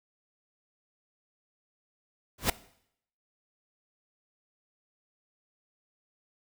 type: noise with exponential growth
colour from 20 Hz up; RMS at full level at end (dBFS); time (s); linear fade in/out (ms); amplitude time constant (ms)
pink; -19; 2.38-2.5; 5; 25
effects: noise-tail reverb RT60 0.7 s tail -19 dB re dry